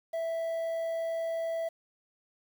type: tone with quantisation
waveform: triangle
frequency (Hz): 659.3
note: E5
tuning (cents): 0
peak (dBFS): -28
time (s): 0.13-1.69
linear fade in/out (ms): 10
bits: 9
effects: none